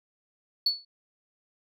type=tone with exponential decay; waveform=sine; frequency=4432 Hz; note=C#8; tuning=1 cent flat; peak=-17 dBFS; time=0.66-0.85 s; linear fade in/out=5 ms; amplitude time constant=40 ms; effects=tanh soft clip ceiling -17 dBFS